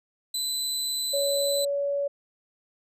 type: tone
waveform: 25% pulse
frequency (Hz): 4014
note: B7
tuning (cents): +27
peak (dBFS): -22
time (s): 0.34-1.65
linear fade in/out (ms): 5
type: tone with pitch glide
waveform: sine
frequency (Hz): 561 to 565.9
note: C#5 to C#5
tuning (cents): +21 to +36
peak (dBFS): -24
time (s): 1.13-2.08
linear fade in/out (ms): 10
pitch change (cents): +15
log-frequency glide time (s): 1.36-1.73
effects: none